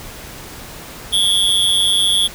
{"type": "tone with amplitude modulation", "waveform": "square", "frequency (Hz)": 3377, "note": "G#7", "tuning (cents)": 28, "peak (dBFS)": -9, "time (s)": [1.12, 2.28], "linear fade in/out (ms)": 20, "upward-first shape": "sine", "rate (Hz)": 194, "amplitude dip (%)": 90, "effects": ["pink hiss -34 dBFS RMS until 2.34 s"]}